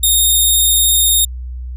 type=tone with vibrato; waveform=5% pulse; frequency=3694 Hz; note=A#7; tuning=16 cents flat; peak=-3 dBFS; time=0.03-1.25 s; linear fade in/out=5 ms; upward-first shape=sine; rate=17 Hz; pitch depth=14 cents each way; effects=added 62 Hz sine -23 dBFS peak until 1.76 s